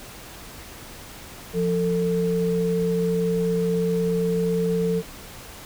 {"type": "tone pair together", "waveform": "sine", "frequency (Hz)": [174.61, 447.3], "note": ["F3", "A4"], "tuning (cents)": [0, 28], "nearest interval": "octave + major third", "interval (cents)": 1628, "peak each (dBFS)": [-23, -22], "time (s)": [1.53, 5.03], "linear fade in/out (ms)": 50, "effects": ["pink hiss -41 dBFS RMS until 5.65 s"]}